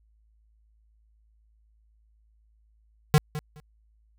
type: tone with echo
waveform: square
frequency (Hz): 151.2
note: D#3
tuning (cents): -49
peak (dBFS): -15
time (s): 3.14-3.18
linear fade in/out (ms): 0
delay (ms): 210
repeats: 2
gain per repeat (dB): -15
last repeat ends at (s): 3.6
effects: added 54 Hz sine -60 dBFS peak until 4.18 s